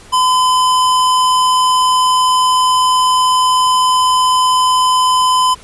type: tone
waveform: square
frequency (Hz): 1016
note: B5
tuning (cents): +49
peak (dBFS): -10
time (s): 0.12-5.55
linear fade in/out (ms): 20
effects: pink hiss -40 dBFS RMS until 5.63 s + resampled to 24000 Hz